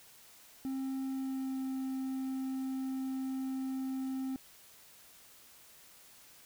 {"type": "tone with pitch glide", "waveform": "triangle", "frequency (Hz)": [266.2, 263.8], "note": ["C4", "C4"], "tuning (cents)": [30, 14], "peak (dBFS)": -32, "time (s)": [0.65, 4.36], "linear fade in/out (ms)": 0, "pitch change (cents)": -16, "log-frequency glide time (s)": [1.11, 1.66], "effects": ["white hiss -58 dBFS RMS until 6.45 s"]}